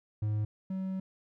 triangle tone pair in turn, 106.3 / 189.41 Hz, G#2 / F#3, +41 / +41 cents, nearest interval minor seventh, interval 1000 cents, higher second, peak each -26 / -30 dBFS, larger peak first, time 0.22-0.45 / 0.7-1 s, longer second, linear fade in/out 5 ms, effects none

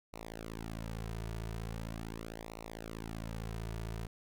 sawtooth tone with flanger, 55.5 Hz, A1, 16 cents sharp, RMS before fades -42 dBFS, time 0.13-4.07 s, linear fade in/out 5 ms, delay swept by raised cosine 0.61 to 3.81 ms, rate 0.41 Hz, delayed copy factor -0.9, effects none

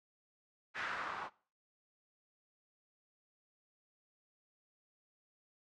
blue noise with low-pass filter sweep, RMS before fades -41 dBFS, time 0.74-1.3 s, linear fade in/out 50 ms, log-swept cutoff 1700 to 1000 Hz, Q 2.6, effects noise-tail reverb RT60 0.4 s tail -21 dB re dry + low-pass 6000 Hz 12 dB/octave

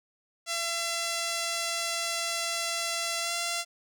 5% pulse tone with pitch glide, 676 to 685 Hz, E5 to F5, +43 to -34 cents, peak -17 dBFS, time 0.46-3.65 s, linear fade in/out 50 ms, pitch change +23 cents, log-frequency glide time 3.21-3.33 s, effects none

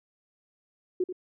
sine tone with echo, 365.3 Hz, F#4, 22 cents flat, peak -23 dBFS, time 1-1.04 s, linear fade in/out 5 ms, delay 87 ms, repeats 1, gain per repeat -9 dB, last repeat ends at 1.127 s, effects none

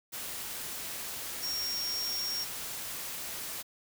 sine tone in noise, 5560 Hz, F8, 9 cents flat, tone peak -32 dBFS, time 1.42-2.45 s, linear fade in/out 20 ms, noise white, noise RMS -39 dBFS, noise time 0.12-3.63 s, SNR +4 dB, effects none

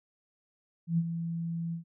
sine tone with ADSR envelope, 167.2 Hz, E3, 25 cents sharp, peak -22 dBFS, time 0.87-1.84 s, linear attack 110 ms, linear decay 48 ms, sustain -9 dB, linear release 110 ms, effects none

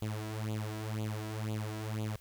sawtooth tone with flanger, 108 Hz, A2, 32 cents flat, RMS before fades -37 dBFS, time 0.02-2.16 s, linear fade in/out 0 ms, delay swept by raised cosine 0.27 to 3.07 ms, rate 2 Hz, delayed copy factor +0.85, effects added 60 Hz sine -62 dBFS peak until 2.2 s + white hiss -62 dBFS RMS until 2.2 s

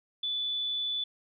sine tone, 3476 Hz, A7, 22 cents flat, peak -29 dBFS, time 0.23-1.04 s, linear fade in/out 5 ms, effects none

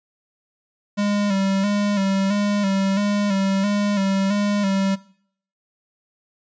square tone with vibrato, 199.4 Hz, G3, 30 cents sharp, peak -19 dBFS, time 0.97-4.96 s, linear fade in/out 20 ms, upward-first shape square, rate 1.5 Hz, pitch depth 46 cents each way, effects noise-tail reverb RT60 0.6 s tail -20 dB re dry + resampled to 16000 Hz

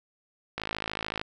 click train, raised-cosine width 0.3 ms, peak -15 dBFS, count 35, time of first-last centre 0.58-1.214 s, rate 53.6 Hz, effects none

